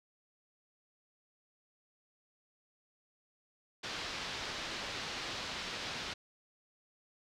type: low-pass noise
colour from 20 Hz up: white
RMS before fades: -41 dBFS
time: 3.83-6.14 s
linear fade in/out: 10 ms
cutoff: 4800 Hz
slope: 24 dB/octave
effects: none